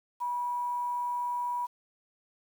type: tone with quantisation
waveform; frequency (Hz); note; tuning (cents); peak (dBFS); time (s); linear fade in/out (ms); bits
sine; 972; B5; -28; -29; 0.2-1.67; 20; 9
effects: none